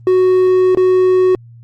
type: tone with dropouts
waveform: triangle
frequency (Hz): 370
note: F#4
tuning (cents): 0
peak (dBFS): -6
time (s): 0.07-1.35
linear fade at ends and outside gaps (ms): 1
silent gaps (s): 0.749-0.772
effects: added 117 Hz sine -36 dBFS peak until 1.63 s + Opus 24 kbps